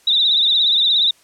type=tone with vibrato; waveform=sine; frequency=3729 Hz; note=A#7; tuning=in tune; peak=-12 dBFS; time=0.07-1.11 s; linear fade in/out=5 ms; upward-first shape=triangle; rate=17 Hz; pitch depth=110 cents each way; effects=white hiss -53 dBFS RMS until 1.23 s + low-pass 10000 Hz 12 dB/octave